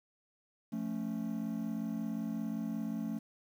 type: chord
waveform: triangle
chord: F augmented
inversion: none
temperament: equal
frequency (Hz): 174.61 / 220 / 277.2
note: F3 / A3 / C#4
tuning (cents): 0 / 0 / 0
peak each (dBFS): -40 / -34 / -39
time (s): 0.72-3.19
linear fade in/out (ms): 10
effects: 10-bit